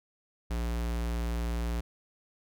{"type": "tone", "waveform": "square", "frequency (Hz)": 58.27, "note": "A#1", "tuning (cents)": 0, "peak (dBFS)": -30, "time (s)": [0.5, 1.81], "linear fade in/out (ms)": 10, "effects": []}